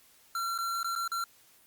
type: tone with dropouts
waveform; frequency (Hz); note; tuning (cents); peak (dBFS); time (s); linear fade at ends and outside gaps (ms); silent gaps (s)
square; 1364; F6; -41; -31; 0.35-1.24; 2; 0.579-0.586 / 0.831-0.844 / 0.953-0.96 / 1.078-1.117
effects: white hiss -61 dBFS RMS until 1.66 s + Opus 48 kbps